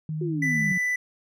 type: tone with vibrato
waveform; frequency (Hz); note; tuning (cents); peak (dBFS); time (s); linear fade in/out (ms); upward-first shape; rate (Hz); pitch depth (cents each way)
sine; 155.56; D#3; 0; -27; 0.09-0.72; 2; sine; 9.4; 9
type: exponential sweep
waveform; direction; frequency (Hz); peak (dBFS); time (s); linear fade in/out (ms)
sine; down; 369.3 to 174.61; -27; 0.21-0.78; 5
type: tone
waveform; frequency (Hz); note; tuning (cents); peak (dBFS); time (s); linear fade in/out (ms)
triangle; 1988; B6; +11; -21; 0.42-0.96; 5
effects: none